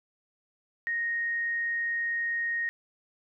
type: tone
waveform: sine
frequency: 1864.7 Hz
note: A#6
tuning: in tune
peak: -27 dBFS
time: 0.87-2.69 s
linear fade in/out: 0 ms
effects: none